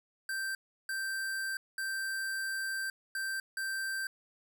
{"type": "tone bursts at uneven times", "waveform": "square", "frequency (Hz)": 1566, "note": "G6", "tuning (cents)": -2, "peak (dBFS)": -34, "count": 5, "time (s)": [[0.29, 0.55], [0.89, 1.57], [1.78, 2.9], [3.15, 3.4], [3.57, 4.07]], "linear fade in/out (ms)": 2, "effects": []}